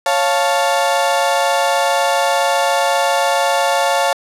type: chord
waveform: 35% pulse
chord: Db augmented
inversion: none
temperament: equal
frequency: 554.4 / 698.5 / 880 Hz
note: Db5 / F5 / A5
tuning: 0 / 0 / 0 cents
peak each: -16 dBFS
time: 0.06-4.13 s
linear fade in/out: 2 ms
effects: low-pass 11000 Hz 12 dB/octave